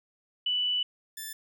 sine / 5% pulse tone pair in turn, 2971 / 1758.4 Hz, F#7 / A6, +6 / -2 cents, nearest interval major sixth, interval 908 cents, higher first, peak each -25 / -26 dBFS, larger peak first, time 0.46-0.83 / 1.17-1.33 s, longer first, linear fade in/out 5 ms, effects none

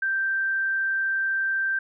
sine tone, 1568 Hz, G6, in tune, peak -22 dBFS, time 0.02-1.79 s, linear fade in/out 5 ms, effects none

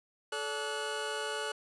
25% pulse tone cluster, 434 / 574 / 1467 Hz, A4 / D5 / F#6, -24 / -40 / -15 cents, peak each -34 / -37 / -34 dBFS, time 0.32-1.52 s, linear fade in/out 5 ms, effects resampled to 24000 Hz

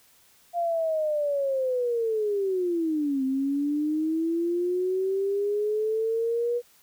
sine linear two-way sweep, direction down then up, 698.5 to 261.6 to 484.4 Hz, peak -23 dBFS, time 0.53-6.62 s, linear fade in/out 50 ms, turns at 3.24 s, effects white hiss -59 dBFS RMS until 6.82 s

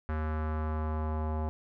square tone with low-pass filter sweep, 77.78 Hz, D#2, in tune, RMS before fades -32 dBFS, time 0.09-1.49 s, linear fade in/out 0 ms, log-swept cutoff 1500 to 880 Hz, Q 2.3, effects none

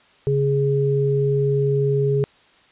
sine tone pair together, 138.75 / 415.3 Hz, C#3 / G#4, +2 / 0 cents, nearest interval octave + perfect fifth, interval 1898 cents, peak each -19 dBFS, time 0.27-2.24 s, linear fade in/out 0 ms, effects white hiss -54 dBFS RMS until 2.71 s + resampled to 8000 Hz

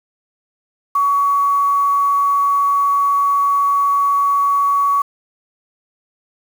sine tone with quantisation, 1127 Hz, C#6, 28 cents sharp, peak -12 dBFS, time 0.95-5.02 s, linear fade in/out 5 ms, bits 6, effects none

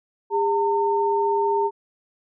sine tone pair together, 404.4 / 907.8 Hz, G#4 / A#5, -46 / -46 cents, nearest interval octave + major second, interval 1400 cents, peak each -21 dBFS, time 0.3-1.71 s, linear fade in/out 50 ms, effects none

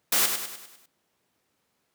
white noise with echo, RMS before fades -22 dBFS, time 0.12-0.26 s, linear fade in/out 5 ms, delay 100 ms, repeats 6, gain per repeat -6 dB, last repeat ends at 0.86 s, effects pink hiss -73 dBFS RMS until 1.94 s + high-pass 150 Hz 12 dB/octave

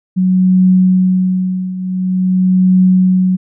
sine tone with tremolo, 185 Hz, F#3, in tune, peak -5 dBFS, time 0.16-3.37 s, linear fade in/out 20 ms, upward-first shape triangle, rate 0.47 Hz, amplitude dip 80%, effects none

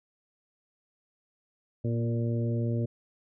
harmonic tone with a mistuned harmonic, 116.54 Hz, A#2, in tune, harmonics 1 / 2 / 3 / 4 / 5, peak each -27 / -33 / -37 / -39 / -41 dBFS, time 1.84-2.86 s, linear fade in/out 10 ms, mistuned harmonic 2, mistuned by +17 cents, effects none

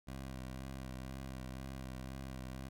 15% pulse tone with vibrato, 65.41 Hz, C2, in tune, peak -37 dBFS, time 0.07-2.69 s, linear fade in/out 10 ms, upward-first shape sine, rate 2 Hz, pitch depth 37 cents each way, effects none

